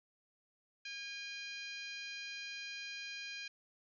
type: harmonic tone with a mistuned harmonic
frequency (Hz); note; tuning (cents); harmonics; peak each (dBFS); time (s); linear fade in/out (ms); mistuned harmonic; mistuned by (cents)
815; G#5; -33; 2 / 3 / 4 / 5 / 6 / 7 / 8; -50 / -46 / -52 / -50 / -53 / -60 / -60; 0.85-3.48; 5; 4; -48
effects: none